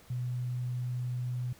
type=tone; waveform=sine; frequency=124 Hz; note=B2; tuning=7 cents sharp; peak=-31 dBFS; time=0.1-1.53 s; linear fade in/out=5 ms; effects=pink hiss -58 dBFS RMS until 1.59 s